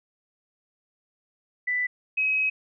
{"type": "tone pair in turn", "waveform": "sine", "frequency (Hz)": [1986, 2546], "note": ["B6", "D#7"], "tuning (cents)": [9, 39], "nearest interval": "major third", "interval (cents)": 430, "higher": "second", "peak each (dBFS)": [-23, -21], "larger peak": "second", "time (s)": [[1.67, 1.87], [2.17, 2.5]], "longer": "second", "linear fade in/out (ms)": 10, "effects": []}